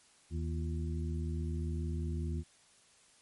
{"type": "harmonic tone with a mistuned harmonic", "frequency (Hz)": 80.2, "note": "E2", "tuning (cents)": -47, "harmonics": [1, 2, 3, 4], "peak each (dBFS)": [-34, -40, -44, -46], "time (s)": [0.3, 2.44], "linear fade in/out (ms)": 50, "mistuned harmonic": 4, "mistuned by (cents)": 130, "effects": ["white hiss -64 dBFS RMS until 3.21 s", "MP3 48 kbps"]}